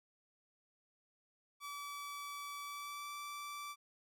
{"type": "tone with pitch glide", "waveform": "sawtooth", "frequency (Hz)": [1150, 1164], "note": ["D6", "D6"], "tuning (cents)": [-37, -16], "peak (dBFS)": -40, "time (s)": [1.6, 3.76], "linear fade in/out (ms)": 50, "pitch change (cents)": 21, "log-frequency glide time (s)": [2.63, 3.13], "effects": []}